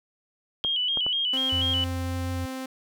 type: tone with vibrato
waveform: sine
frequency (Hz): 3100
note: G7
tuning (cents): -20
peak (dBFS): -23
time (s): 0.64-1.84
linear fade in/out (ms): 0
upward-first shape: square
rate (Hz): 4.1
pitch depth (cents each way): 71
type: clicks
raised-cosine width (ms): 1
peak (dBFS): -20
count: 3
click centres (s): 0.648 / 0.973 / 1.065
type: tone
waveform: sawtooth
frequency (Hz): 261.6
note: C4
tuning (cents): 0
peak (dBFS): -28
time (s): 1.33-2.66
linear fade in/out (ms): 5
type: tone with pitch glide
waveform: sine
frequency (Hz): 87.31 to 89.51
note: F2 to F2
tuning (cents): 0 to +43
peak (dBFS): -28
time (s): 1.52-2.46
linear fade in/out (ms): 10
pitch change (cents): +43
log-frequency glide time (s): 1.71-2.29
effects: none